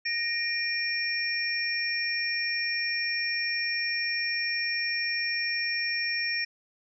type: tone cluster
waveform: sine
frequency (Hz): 1863 / 2394 / 5450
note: A#6 / D7 / F8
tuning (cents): -2 / +33 / -43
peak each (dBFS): -31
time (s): 0.05-6.45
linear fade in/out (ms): 10
effects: none